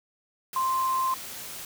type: tone in noise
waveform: sine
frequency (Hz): 1046.5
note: C6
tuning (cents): 0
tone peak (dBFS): -23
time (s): 0.56-1.14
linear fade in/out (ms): 2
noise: white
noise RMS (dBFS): -39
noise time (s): 0.53-1.65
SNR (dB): +13
effects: none